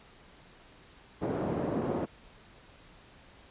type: band-pass noise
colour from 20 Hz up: pink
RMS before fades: -32 dBFS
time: 1.21-2.06 s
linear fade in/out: 20 ms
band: 180 to 580 Hz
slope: 12 dB/octave
effects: pink hiss -56 dBFS RMS until 3.5 s + resampled to 8000 Hz